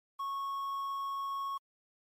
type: tone with quantisation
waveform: triangle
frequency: 1101 Hz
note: C#6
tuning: 12 cents flat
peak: -32 dBFS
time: 0.19-1.58 s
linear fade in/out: 10 ms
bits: 10
effects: MP3 64 kbps